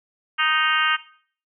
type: harmonic tone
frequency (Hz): 311.1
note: D#4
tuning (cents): 0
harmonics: 3 / 4 / 5 / 6 / 7 / 8 / 9 / 10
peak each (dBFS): -33 / -23 / -23 / -27 / -28 / -30 / -24 / -30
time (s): 0.38-0.97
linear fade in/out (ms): 20
effects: noise-tail reverb RT60 0.5 s tail -17 dB re dry